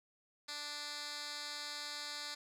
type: tone with band-pass filter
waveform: 10% pulse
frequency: 293.7 Hz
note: D4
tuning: in tune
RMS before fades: -44 dBFS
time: 0.48-2.35 s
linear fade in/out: 10 ms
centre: 4600 Hz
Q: 1.5
effects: none